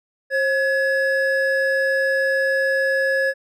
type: tone pair together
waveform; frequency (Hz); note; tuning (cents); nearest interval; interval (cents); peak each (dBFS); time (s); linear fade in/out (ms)
triangle; 536 / 1694.8; C5 / G#6; +42 / +35; octave + minor sixth; 1993; -18; 0.3-3.34; 50
effects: none